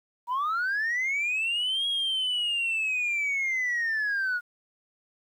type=linear two-way sweep; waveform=sine; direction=up then down; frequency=937 to 3310 to 1425 Hz; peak=-23 dBFS; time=0.27-4.41 s; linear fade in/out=50 ms; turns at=1.87 s; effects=tanh soft clip ceiling -23 dBFS + 10-bit